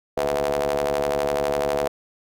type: ring-modulated tone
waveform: sawtooth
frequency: 72 Hz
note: D2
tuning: 34 cents flat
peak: -14 dBFS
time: 0.17-1.88 s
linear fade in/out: 5 ms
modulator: 570 Hz
effects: none